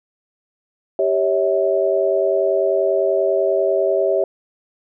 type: chord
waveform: sine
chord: C# diminished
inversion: second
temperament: equal with one note detuned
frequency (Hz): 392 / 554.4 / 644.6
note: G4 / C#5 / E5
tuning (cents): 0 / 0 / -39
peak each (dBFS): -19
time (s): 0.99-4.24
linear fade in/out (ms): 2
effects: none